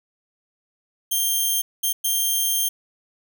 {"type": "tone bursts at uneven times", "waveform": "5% pulse", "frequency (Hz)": 3178, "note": "G7", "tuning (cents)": 23, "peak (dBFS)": -11, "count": 3, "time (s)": [[1.11, 1.62], [1.83, 1.93], [2.04, 2.69]], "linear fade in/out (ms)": 10, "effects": []}